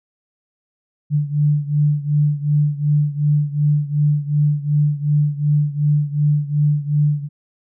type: beating tone pair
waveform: sine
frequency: 146.83 / 149.53 Hz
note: D3 / D3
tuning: 0 / +32 cents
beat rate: 2.7 Hz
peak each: -16 / -19 dBFS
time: 1.1-7.29 s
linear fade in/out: 50 ms
effects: none